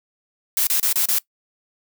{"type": "noise bursts", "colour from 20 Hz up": "blue", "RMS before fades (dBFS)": -19, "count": 5, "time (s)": [0.57, 1.186], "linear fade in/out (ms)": 2, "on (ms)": 100, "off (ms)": 29, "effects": ["noise-tail reverb RT60 0.1 s tail -21 dB re dry"]}